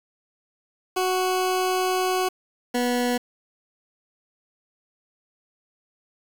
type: tone pair in turn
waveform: 20% pulse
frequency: 370 / 244.8 Hz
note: F#4 / B3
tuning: 0 / -15 cents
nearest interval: perfect fifth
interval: 715 cents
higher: first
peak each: -16 dBFS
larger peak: neither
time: 0.96-2.29 / 2.74-3.18 s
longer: first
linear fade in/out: 10 ms
effects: 7-bit